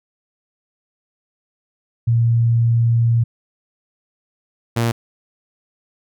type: tone pair in turn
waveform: sine / sawtooth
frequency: 116.54 / 116.54 Hz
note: A#2 / A#2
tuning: 0 / 0 cents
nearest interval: unison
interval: 0 cents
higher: neither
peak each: -12 / -12 dBFS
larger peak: neither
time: 2.07-3.24 / 4.76-4.92 s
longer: first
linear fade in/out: 10 ms
effects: none